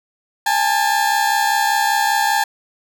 30% pulse tone pair together, 814.9 / 880 Hz, G#5 / A5, -33 / 0 cents, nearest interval minor second, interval 133 cents, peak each -15 dBFS, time 0.46-2.44 s, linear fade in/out 5 ms, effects none

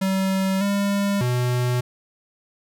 square tone with pitch steps, 191.3 / 200.5 / 123.8 Hz, G3 / G3 / B2, -42 / +39 / +5 cents, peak -20 dBFS, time 0.01-1.81 s, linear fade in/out 10 ms, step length 600 ms, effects none

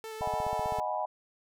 sawtooth tone with vibrato, 440 Hz, A4, in tune, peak -35 dBFS, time 0.04-0.8 s, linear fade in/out 0 ms, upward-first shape square, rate 6.6 Hz, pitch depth 12 cents each way
click train, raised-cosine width 5 ms, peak -29 dBFS, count 10, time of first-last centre 0.21-0.787 s, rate 15.6 Hz
sine chord, G# minor seventh, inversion second, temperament equal with one note detuned, 622.3 / 740 / 830.6 / 983.8 Hz, D#5 / F#5 / G#5 / B5, 0 / 0 / 0 / -7 cents, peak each -35 dBFS, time 0.21-1.06 s, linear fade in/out 10 ms
effects none

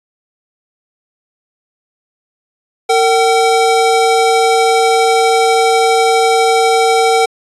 square tone pair together, 455.9 / 763.9 Hz, A#4 / G5, -39 / -45 cents, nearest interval major sixth, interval 894 cents, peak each -12 dBFS, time 2.89-7.26 s, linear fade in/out 10 ms, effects resampled to 24000 Hz

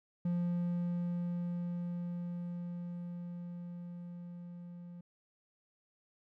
triangle tone with level ramp, 174.61 Hz, F3, in tune, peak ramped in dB -28 to -44 dBFS, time 0.25-5.01 s, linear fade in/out 5 ms, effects none

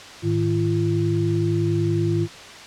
sine tone cluster, 106.2 / 156.9 / 341.8 Hz, G#2 / D#3 / F4, +39 / +15 / -37 cents, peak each -22 / -24 / -22 dBFS, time 0.22-2.28 s, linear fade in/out 50 ms, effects white hiss -39 dBFS RMS until 2.66 s + low-pass 5000 Hz 12 dB/octave

